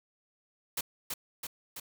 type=noise with echo; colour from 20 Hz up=white; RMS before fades=-33 dBFS; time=0.77-0.81 s; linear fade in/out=5 ms; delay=330 ms; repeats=3; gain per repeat=-3 dB; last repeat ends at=1.8 s; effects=none